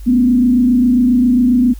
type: tone with frequency modulation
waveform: sine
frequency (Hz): 246.9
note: B3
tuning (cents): 0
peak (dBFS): -8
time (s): 0.06-1.74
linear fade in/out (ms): 20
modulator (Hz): 27.4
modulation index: 0.63
effects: added 50 Hz sine -27 dBFS peak until 1.79 s + white hiss -47 dBFS RMS until 1.79 s